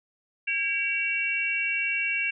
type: tone cluster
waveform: sine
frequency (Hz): 1629 / 2291 / 2731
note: G#6 / D7 / F7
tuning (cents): -34 / -44 / -39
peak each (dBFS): -34 / -28 / -27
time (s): 0.47-2.31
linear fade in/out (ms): 10
effects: none